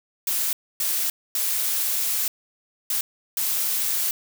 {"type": "noise bursts at uneven times", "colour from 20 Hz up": "blue", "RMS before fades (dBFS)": -24, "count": 5, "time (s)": [[0.27, 0.53], [0.8, 1.1], [1.35, 2.28], [2.9, 3.01], [3.37, 4.11]], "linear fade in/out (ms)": 2, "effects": []}